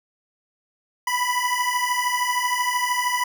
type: beating tone pair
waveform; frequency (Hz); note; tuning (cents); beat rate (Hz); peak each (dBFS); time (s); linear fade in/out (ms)
25% pulse; 981 / 994; B5 / B5; -12 / +11; 13; -20; 1.07-3.24; 5
effects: none